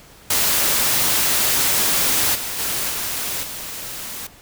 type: noise with level steps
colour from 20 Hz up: white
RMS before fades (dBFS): -18 / -27 / -23 / -25 / -31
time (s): 0.3-4.27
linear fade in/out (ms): 5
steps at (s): 2.34 / 2.58 / 2.89 / 3.42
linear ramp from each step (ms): 20
effects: pink hiss -46 dBFS RMS until 4.41 s